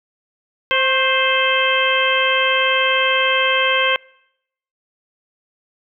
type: harmonic tone with a mistuned harmonic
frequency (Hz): 523.3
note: C5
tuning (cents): 0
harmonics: 1 / 2 / 3 / 4 / 5 / 6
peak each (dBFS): -21 / -21 / -21 / -21 / -21 / -21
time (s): 0.71-3.96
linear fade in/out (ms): 0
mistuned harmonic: 2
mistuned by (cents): +45
effects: noise-tail reverb RT60 0.8 s tail -26 dB re dry